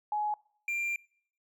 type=tone pair in turn; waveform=sine / triangle; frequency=841 / 2379 Hz; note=G#5 / D7; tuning=+22 / +22 cents; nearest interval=octave + tritone; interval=1800 cents; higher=second; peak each=-28 dBFS; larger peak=neither; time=0.12-0.34 / 0.68-0.96 s; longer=second; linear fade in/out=2 ms; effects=noise-tail reverb RT60 0.6 s tail -24 dB re dry